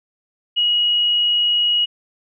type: tone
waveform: sine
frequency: 2900 Hz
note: F#7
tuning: 35 cents flat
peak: -14 dBFS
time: 0.56-1.86 s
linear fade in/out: 20 ms
effects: none